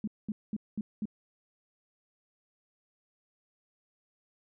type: tone bursts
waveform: sine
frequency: 212 Hz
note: G#3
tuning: 36 cents sharp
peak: -30 dBFS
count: 5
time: 0.04-1.055 s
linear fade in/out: 2 ms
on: 35 ms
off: 210 ms
effects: none